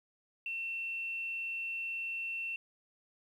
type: tone with frequency modulation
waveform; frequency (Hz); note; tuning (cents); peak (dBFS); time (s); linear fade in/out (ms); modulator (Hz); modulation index
sine; 2700; E7; +41; -35; 0.46-2.56; 2; 38.3; 0.26
effects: 11-bit